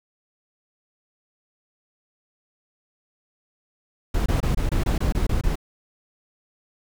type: noise bursts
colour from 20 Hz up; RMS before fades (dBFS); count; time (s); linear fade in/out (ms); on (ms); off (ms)
brown; -21; 10; 4.14-5.556; 5; 120; 24
effects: none